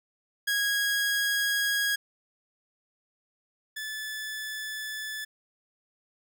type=tone pair in turn; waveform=sawtooth; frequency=1648 / 1735.9 Hz; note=G#6 / A6; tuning=-14 / -24 cents; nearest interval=minor second; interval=90 cents; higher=second; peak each=-21 / -30 dBFS; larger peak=first; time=0.47-1.96 / 3.76-5.25 s; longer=neither; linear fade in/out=10 ms; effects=none